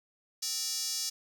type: tone with high-pass filter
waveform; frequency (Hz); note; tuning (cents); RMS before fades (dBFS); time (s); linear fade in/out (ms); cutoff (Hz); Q
square; 260; C4; -11; -34; 0.42-1.1; 10; 5400; 3.2
effects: none